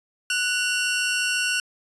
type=tone pair together; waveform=sawtooth; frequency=1480 / 2754 Hz; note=F#6 / F7; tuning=0 / -25 cents; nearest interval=major seventh; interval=1075 cents; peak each=-21 dBFS; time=0.3-1.6 s; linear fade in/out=2 ms; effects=resampled to 24000 Hz